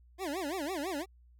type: tone with vibrato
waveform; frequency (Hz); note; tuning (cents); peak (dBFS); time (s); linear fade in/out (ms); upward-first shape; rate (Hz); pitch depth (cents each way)
25% pulse; 329.6; E4; 0; -30; 0.18-1.06; 50; sine; 6; 290
effects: added 60 Hz sine -57 dBFS peak until 1.39 s